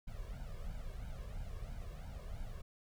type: noise with flanger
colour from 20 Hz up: brown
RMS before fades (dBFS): -44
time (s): 0.07-2.62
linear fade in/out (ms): 10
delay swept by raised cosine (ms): 1.3 to 1.82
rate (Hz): 3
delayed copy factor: +0.95
effects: none